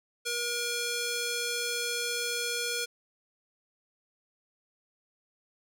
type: tone with band-pass filter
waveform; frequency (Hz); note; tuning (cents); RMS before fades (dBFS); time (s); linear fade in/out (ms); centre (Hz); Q
square; 477.3; A#4; +41; -32; 0.25-2.86; 20; 5800; 0.66
effects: none